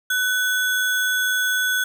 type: tone with sample-and-hold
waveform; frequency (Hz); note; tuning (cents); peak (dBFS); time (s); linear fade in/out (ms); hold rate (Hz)
sine; 1498; F#6; +21; -18; 0.1-1.84; 5; 4900
effects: none